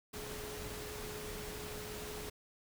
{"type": "tone in noise", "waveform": "sine", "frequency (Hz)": 422.5, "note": "G#4", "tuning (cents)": 30, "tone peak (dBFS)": -47, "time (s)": [0.13, 2.3], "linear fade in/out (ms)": 10, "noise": "pink", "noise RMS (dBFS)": -45, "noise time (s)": [0.13, 2.3], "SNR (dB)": -5, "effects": []}